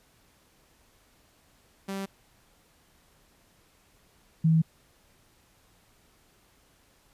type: tone pair in turn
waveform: sawtooth / sine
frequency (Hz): 195 / 161.2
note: G3 / E3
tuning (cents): -9 / -38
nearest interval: minor third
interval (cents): 329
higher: first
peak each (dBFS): -28 / -18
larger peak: second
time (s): 1.88-2.06 / 4.44-4.62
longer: neither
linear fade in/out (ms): 10
effects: pink hiss -63 dBFS RMS until 7.13 s + resampled to 32000 Hz